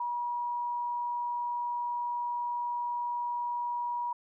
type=tone; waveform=sine; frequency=962 Hz; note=B5; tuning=46 cents flat; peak=-30 dBFS; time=0-4.13 s; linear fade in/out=5 ms; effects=none